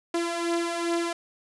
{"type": "beating tone pair", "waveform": "sawtooth", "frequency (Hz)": [338, 340.5], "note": ["E4", "F4"], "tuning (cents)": [43, -44], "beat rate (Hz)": 2.5, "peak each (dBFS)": [-27, -23], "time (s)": [0.14, 1.13], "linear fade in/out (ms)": 5, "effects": ["resampled to 24000 Hz", "9-bit"]}